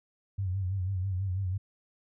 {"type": "tone with vibrato", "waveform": "sine", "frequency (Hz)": 94.4, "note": "F#2", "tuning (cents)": 35, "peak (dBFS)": -28, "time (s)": [0.38, 1.58], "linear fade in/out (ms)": 10, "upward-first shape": "sine", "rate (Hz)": 6.1, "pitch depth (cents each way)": 82, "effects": []}